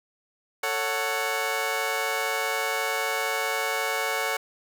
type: chord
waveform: 15% pulse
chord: F# minor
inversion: first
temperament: just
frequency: 444 / 555 / 740 Hz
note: A4 / C#5 / F#5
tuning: +16 / +2 / 0 cents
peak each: -24 dBFS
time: 0.63-4.37 s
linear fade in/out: 5 ms
effects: none